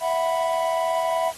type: chord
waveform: triangle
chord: E suspended second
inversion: none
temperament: equal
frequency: 659.3 / 740 / 987.8 Hz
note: E5 / F#5 / B5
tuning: 0 / 0 / 0 cents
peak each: -21 / -26 / -24 dBFS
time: 0-1.33 s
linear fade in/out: 50 ms
effects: white hiss -41 dBFS RMS until 1.37 s + AAC 32 kbps